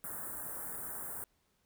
white band-stop noise, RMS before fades -42 dBFS, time 0.04-1.24 s, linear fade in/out 0 ms, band 1700 to 8400 Hz, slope 48 dB/octave, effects pink hiss -75 dBFS RMS until 1.65 s

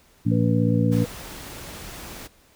harmonic tone, 57 Hz, A#1, 38 cents flat, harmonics 2 / 3 / 4 / 5, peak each -21 / -23 / -24 / -25 dBFS, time 0.25-1.05 s, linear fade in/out 20 ms
sine tone with vibrato, 488.7 Hz, B4, 18 cents flat, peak -28 dBFS, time 0.31-1.06 s, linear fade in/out 10 ms, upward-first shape sine, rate 7.8 Hz, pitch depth 14 cents each way
pink noise, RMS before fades -38 dBFS, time 0.91-2.28 s, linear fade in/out 20 ms
effects pink hiss -57 dBFS RMS until 2.55 s

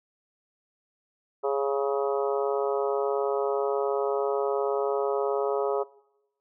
harmonic tone with a mistuned harmonic, 138.59 Hz, C#3, in tune, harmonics 3 / 4 / 5 / 6 / 7 / 8 / 9, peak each -26 / -30 / -33 / -37 / -36 / -40 / -37 dBFS, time 1.43-5.84 s, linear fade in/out 20 ms, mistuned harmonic 9, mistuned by +19 cents, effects noise-tail reverb RT60 0.9 s tail -22 dB re dry

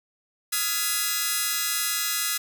5% pulse chord, F half-diminished seventh, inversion third, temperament just, 1257.2 / 1396.9 / 1676.3 / 2012 Hz, Eb6 / F6 / Ab6 / Cb7, +18 / 0 / +16 / +32 cents, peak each -19 dBFS, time 0.52-2.38 s, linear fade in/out 10 ms, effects none

